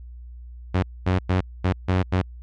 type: tone bursts at uneven times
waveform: sawtooth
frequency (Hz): 92.3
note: F#2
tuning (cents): -4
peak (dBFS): -14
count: 6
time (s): 0.74-0.83 / 1.06-1.19 / 1.29-1.41 / 1.64-1.73 / 1.88-2.03 / 2.12-2.22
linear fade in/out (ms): 10
effects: added 60 Hz sine -37 dBFS peak until 2.42 s + low-pass 3000 Hz 12 dB/octave